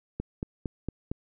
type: click train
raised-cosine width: 3 ms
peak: -18 dBFS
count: 5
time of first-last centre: 0.2-1.115 s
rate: 4.37 Hz
effects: none